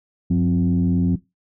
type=tone with frequency modulation; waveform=sine; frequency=178.1 Hz; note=F3; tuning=34 cents sharp; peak=-14 dBFS; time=0.3-1.16 s; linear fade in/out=10 ms; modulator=84.1 Hz; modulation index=0.96; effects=noise-tail reverb RT60 0.2 s tail -18 dB re dry + tanh soft clip ceiling -10 dBFS